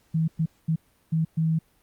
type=tone bursts at uneven times; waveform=sine; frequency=160.9 Hz; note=E3; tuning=42 cents flat; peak=-20 dBFS; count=5; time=0.14-0.28 / 0.39-0.46 / 0.68-0.76 / 1.12-1.25 / 1.37-1.59 s; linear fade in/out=10 ms; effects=pink hiss -64 dBFS RMS until 1.82 s + Opus 48 kbps